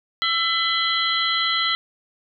sine tone cluster, 1333 / 2009 / 3054 / 3279 / 4042 Hz, E6 / B6 / G7 / G#7 / B7, +19 / +29 / -46 / -23 / +39 cents, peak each -25 / -25 / -28 / -25 / -25 dBFS, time 0.22-1.75 s, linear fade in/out 0 ms, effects none

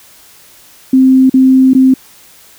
sine tone with dropouts, 261.6 Hz, C4, in tune, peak -3 dBFS, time 0.93-1.94 s, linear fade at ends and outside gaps 5 ms, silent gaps 1.297-1.34 / 1.735-1.749 s, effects white hiss -41 dBFS RMS until 2.58 s

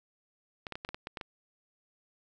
clicks, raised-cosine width 0.3 ms, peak -22 dBFS, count 9, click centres 0.668 / 0.723 / 0.755 / 0.849 / 0.89 / 0.945 / 1.071 / 1.172 / 1.212 s, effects none

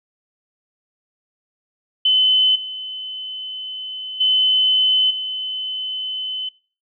sine tone with level steps, 3036 Hz, F#7, 44 cents sharp, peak -12 / -27 / -13 / -23 dBFS, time 2.05-6.49 s, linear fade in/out 5 ms, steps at 2.55 / 4.2 / 5.1 s, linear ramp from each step 10 ms, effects noise-tail reverb RT60 0.4 s tail -22 dB re dry

